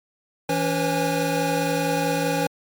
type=tone cluster; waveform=square; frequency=165 / 282.6 / 489.4 / 540 / 823 Hz; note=E3 / C#4 / B4 / C#5 / G#5; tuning=+2 / +34 / -16 / -45 / -16 cents; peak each=-28 dBFS; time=0.49-2.47 s; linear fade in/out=5 ms; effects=MP3 96 kbps